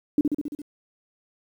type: tone with echo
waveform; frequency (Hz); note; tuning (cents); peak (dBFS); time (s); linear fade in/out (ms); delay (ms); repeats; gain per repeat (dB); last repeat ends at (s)
sine; 293.7; D4; 0; -15; 0.18-0.21; 2; 68; 6; -3; 0.618
effects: 9-bit

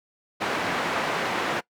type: band-pass noise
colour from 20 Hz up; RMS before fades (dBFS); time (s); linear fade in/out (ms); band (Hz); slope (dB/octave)
white; -27; 0.4-1.61; 20; 170 to 1700; 12
effects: noise-tail reverb RT60 0.1 s tail -21 dB re dry

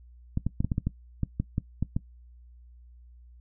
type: clicks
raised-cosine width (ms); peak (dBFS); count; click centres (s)
5; -14; 12; 0.374 / 0.466 / 0.605 / 0.646 / 0.718 / 0.781 / 0.87 / 1.233 / 1.4 / 1.581 / 1.826 / 1.965
effects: noise-tail reverb RT60 0.1 s tail -18 dB re dry + added 60 Hz sine -49 dBFS peak until 3.4 s

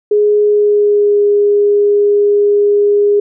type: tone with pitch glide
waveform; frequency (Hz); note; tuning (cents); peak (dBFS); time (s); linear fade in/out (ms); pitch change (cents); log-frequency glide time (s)
sine; 417.1 to 410.2; G#4 to G#4; +7 to -21; -7; 0.11-3.2; 5; -28; 0.43-1.23
effects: none

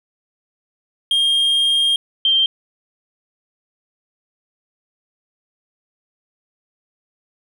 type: tone pair in turn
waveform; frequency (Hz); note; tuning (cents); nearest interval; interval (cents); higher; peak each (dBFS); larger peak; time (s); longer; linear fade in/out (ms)
triangle / sine; 3221 / 3157; G7 / G7; +46 / +12; unison; 34; first; -12; neither; 1.11-1.96 / 2.25-2.46; first; 2
effects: none

